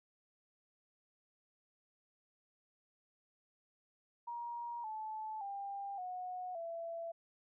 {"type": "tone with pitch steps", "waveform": "sine", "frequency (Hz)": [947, 868.4, 796.3, 730.2, 669.6], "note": ["A#5", "A5", "G5", "F#5", "E5"], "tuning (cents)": [27, -23, 27, -23, 27], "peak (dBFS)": -40, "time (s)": [4.27, 7.12], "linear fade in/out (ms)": 10, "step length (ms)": 570, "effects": []}